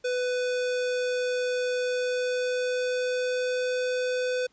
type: tone with pitch glide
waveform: square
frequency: 498.3 to 502.3 Hz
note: B4 to B4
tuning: +15 to +29 cents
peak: -26 dBFS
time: 0.04-4.47 s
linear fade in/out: 10 ms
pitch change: +14 cents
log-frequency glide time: 1.79-3.79 s
effects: pink hiss -66 dBFS RMS until 4.52 s + resampled to 16000 Hz